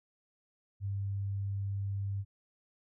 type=tone; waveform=sine; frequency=99.1 Hz; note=G2; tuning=19 cents sharp; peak=-32 dBFS; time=0.8-2.25 s; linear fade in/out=50 ms; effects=none